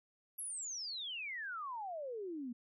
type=exponential sweep; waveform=sine; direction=down; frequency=11590 to 230 Hz; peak=-40 dBFS; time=0.38-2.53 s; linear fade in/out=10 ms; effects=none